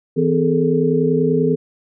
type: tone cluster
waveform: sine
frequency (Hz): 161.8 / 253.9 / 415.3 / 445.6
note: E3 / B3 / G#4 / A4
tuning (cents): -32 / +48 / 0 / +22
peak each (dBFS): -19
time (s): 0.16-1.56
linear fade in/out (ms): 20
effects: none